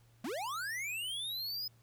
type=linear sweep; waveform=square; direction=up; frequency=196 to 5090 Hz; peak=-37 dBFS; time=0.24-1.68 s; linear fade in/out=5 ms; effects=added 116 Hz sine -62 dBFS peak until 1.82 s + pink hiss -70 dBFS RMS until 1.82 s